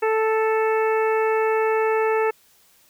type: harmonic tone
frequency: 440 Hz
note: A4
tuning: in tune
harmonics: 1 / 2 / 3 / 4 / 5 / 6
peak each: -19 / -25 / -29 / -31 / -33 / -35 dBFS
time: 0.02-2.31 s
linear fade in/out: 10 ms
effects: white hiss -57 dBFS RMS until 2.89 s